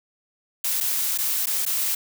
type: noise with dropouts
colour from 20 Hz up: blue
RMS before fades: -24 dBFS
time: 0.64-1.95 s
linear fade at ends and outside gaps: 5 ms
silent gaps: 0.804-0.808 / 1.177-1.185 / 1.459-1.469 / 1.653-1.662 s
effects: none